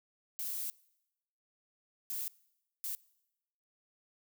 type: noise bursts at uneven times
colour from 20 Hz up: violet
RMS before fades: -38 dBFS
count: 3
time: 0.39-0.7 / 2.1-2.28 / 2.84-2.95 s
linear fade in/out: 0 ms
effects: noise-tail reverb RT60 0.9 s tail -23 dB re dry